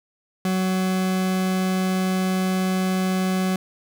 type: tone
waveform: 40% pulse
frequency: 186.8 Hz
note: F#3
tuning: 17 cents sharp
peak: -19 dBFS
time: 0.45-3.56 s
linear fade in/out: 2 ms
effects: none